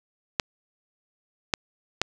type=clicks; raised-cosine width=0.2 ms; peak=-4 dBFS; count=3; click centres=0.398 / 1.538 / 2.016 s; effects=none